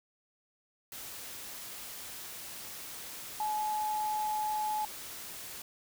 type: tone in noise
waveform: sine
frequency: 852 Hz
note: G#5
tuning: 44 cents sharp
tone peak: -30 dBFS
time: 3.4-4.85 s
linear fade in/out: 2 ms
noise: white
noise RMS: -44 dBFS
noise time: 0.92-5.62 s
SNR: +11 dB
effects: none